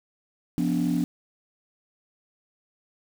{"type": "chord", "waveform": "sine", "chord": "B diminished", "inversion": "second", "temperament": "equal with one note detuned", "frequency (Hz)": [174.61, 246.9, 288.8], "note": ["F3", "B3", "D4"], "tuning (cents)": [0, 0, -29], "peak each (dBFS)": -25, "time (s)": [0.58, 1.04], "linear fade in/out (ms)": 0, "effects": ["tanh soft clip ceiling -16 dBFS", "7-bit"]}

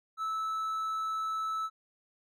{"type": "tone", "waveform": "triangle", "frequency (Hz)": 1308, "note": "E6", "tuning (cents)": -14, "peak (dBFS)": -29, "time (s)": [0.17, 1.7], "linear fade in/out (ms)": 50, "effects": []}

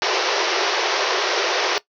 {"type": "band-pass noise", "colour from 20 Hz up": "pink", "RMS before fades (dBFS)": -21, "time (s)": [0.02, 1.78], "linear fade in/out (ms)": 0, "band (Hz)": [350, 6000], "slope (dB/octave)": 96, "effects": ["noise-tail reverb RT60 0.1 s tail -18 dB re dry"]}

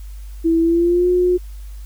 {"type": "tone with pitch glide", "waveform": "sine", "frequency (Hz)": [329.6, 359.4], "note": ["E4", "F4"], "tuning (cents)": [0, 50], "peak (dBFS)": -12, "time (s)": [0.44, 1.38], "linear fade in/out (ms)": 20, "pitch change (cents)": 150, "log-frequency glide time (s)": [0.61, 1.08], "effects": ["added 50 Hz sine -30 dBFS peak until 1.85 s", "white hiss -51 dBFS RMS until 1.85 s"]}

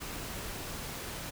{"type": "noise", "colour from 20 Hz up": "pink", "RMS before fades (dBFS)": -40, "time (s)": [0, 1.31], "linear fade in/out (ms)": 20, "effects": []}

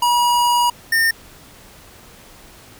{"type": "tone pair in turn", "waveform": "square", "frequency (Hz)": [963, 1817.9], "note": ["B5", "A#6"], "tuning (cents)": [-44, -44], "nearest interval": "major seventh", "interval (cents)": 1100, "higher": "second", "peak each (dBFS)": -14, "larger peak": "neither", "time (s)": [[0.02, 0.7], [0.92, 1.11]], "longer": "first", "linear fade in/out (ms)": 5, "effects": ["pink hiss -44 dBFS RMS until 2.79 s"]}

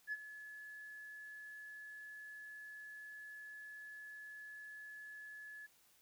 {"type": "tone with ADSR envelope", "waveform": "sine", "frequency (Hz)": 1709, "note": "G#6", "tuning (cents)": 49, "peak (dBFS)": -35, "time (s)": [0.07, 5.67], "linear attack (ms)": 54, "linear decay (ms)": 36, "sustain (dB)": -14, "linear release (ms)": 17, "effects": ["tanh soft clip ceiling -34 dBFS", "white hiss -70 dBFS RMS until 6.01 s"]}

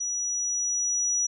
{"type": "tone with level ramp", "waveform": "sine", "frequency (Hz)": 5850, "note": "F#8", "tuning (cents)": -21, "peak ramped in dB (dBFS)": [-27, -22], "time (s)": [0, 1.27], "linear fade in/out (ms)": 10, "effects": []}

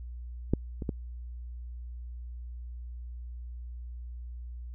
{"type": "clicks", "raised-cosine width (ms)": 3, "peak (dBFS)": [-11, -23, -17], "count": 3, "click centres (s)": [0.536, 0.822, 0.892], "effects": ["added 60 Hz sine -38 dBFS peak until 4.74 s"]}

